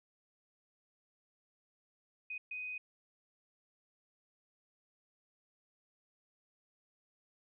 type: tone bursts at uneven times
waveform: sine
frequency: 2500 Hz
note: D#7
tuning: 8 cents sharp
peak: -39 dBFS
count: 2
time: 2.3-2.38 / 2.51-2.78 s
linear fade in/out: 5 ms
effects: none